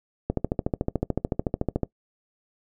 click train, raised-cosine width 2 ms, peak -10 dBFS, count 22, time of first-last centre 0.3-1.833 s, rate 13.7 Hz, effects noise-tail reverb RT60 0.1 s tail -21 dB re dry

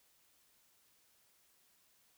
silence, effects white hiss -71 dBFS RMS until 2.17 s

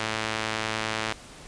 sawtooth tone with band-pass filter, 110 Hz, A2, in tune, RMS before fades -30 dBFS, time 0-1.13 s, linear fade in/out 5 ms, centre 2500 Hz, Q 0.64, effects pink hiss -46 dBFS RMS until 1.47 s + resampled to 22050 Hz

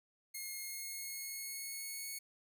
5% pulse tone with pitch glide, 2149 to 2209 Hz, C7 to C#7, +46 to -7 cents, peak -32 dBFS, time 0.34-2.19 s, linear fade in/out 10 ms, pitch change +47 cents, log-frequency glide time 0.59-2.07 s, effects none

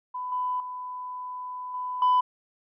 sine tone with level steps, 1000 Hz, B5, 21 cents sharp, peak -30 / -25 / -33 / -29 / -16 dBFS, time 0.14-2.21 s, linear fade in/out 10 ms, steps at 0.32 / 0.6 / 1.74 / 2.02 s, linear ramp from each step 2 ms, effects tanh soft clip ceiling -16 dBFS

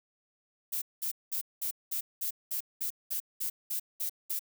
violet noise bursts, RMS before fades -33 dBFS, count 13, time 0.72-4.394 s, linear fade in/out 10 ms, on 98 ms, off 200 ms, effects none

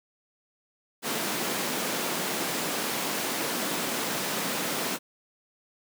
pink high-pass noise, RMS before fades -30 dBFS, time 1.02-4.99 s, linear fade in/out 50 ms, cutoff 190 Hz, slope 24 dB/octave, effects none

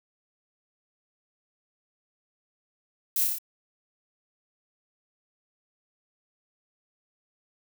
violet noise with echo, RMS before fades -26 dBFS, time 3.16-3.24 s, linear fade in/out 2 ms, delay 29 ms, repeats 5, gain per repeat -2 dB, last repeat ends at 3.385 s, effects none

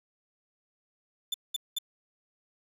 40% pulse tone bursts, 3520 Hz, A7, in tune, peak -27 dBFS, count 3, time 1.32-1.786 s, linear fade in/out 5 ms, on 22 ms, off 200 ms, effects 9-bit

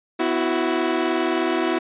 sawtooth chord, B suspended fourth, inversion none, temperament equal with one note detuned, 253 / 329.6 / 370 Hz, B3 / E4 / F#4, +42 / 0 / 0 cents, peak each -24 / -18 / -20 dBFS, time 0.19-1.79 s, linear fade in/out 10 ms, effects resampled to 8000 Hz

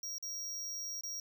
square tone with dropouts, 5650 Hz, F8, 19 cents sharp, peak -39 dBFS, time 0.03-1.2 s, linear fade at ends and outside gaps 2 ms, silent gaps 0.183-0.226 / 1.01-1.035 s, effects none

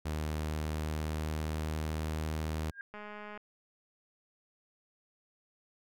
sawtooth tone with pitch glide, 77 to 78.26 Hz, D#2 to D#2, -17 to +11 cents, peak -29 dBFS, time 0.05-2.71 s, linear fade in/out 10 ms, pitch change +28 cents, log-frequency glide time 0.34-2.4 s
sine tone with exponential growth, 1613 Hz, G6, 49 cents sharp, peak -36 dBFS, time 2.69-2.81 s, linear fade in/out 1 ms, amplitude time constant 26 ms
click train, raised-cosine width 0.5 ms, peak -31 dBFS, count 92, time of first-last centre 2.94-3.375 s, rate 209 Hz
effects none

